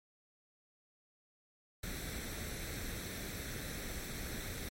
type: noise with comb filter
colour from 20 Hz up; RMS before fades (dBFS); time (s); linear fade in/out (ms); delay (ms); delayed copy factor
pink; -42; 1.83-4.69; 5; 0.51; +0.6
effects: MP3 64 kbps